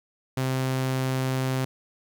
sawtooth tone, 130.81 Hz, C3, in tune, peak -20 dBFS, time 0.37-1.65 s, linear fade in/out 5 ms, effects 10-bit

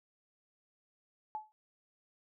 sine tone with exponential decay, 860 Hz, A5, 40 cents flat, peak -33 dBFS, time 1.35-1.52 s, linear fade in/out 0 ms, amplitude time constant 36 ms, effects none

